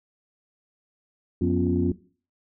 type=tone cluster; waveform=sine; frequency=89.7 / 178.3 / 244 / 275 / 352.3 Hz; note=F2 / F3 / B3 / C#4 / F4; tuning=+47 / +36 / -21 / -14 / +15 cents; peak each=-26 dBFS; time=1.41-1.92 s; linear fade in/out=5 ms; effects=noise-tail reverb RT60 0.4 s tail -18 dB re dry + tanh soft clip ceiling -10 dBFS